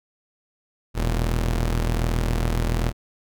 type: tone pair together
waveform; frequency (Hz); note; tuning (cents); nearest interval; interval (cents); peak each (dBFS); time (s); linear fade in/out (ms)
sawtooth; 41.27 / 116.54; E1 / A#2; +3 / 0; octave + tritone; 1797; -17 / -24; 0.94-2.93; 50
effects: none